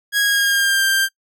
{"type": "tone with pitch glide", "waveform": "sawtooth", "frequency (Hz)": [1649, 1582.7], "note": ["G#6", "G6"], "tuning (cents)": [-13, 16], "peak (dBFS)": -11, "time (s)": [0.12, 1.09], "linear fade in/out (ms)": 50, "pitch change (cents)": -71, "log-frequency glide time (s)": [0.22, 0.84], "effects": ["noise-tail reverb RT60 0.1 s tail -26 dB re dry"]}